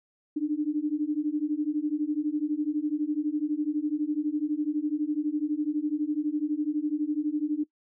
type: beating tone pair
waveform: sine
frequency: 293.7 / 305.7 Hz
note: D4 / D#4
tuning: 0 / -30 cents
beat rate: 12 Hz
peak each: -28 dBFS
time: 0.36-7.64 s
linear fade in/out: 10 ms
effects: noise-tail reverb RT60 0.1 s tail -21 dB re dry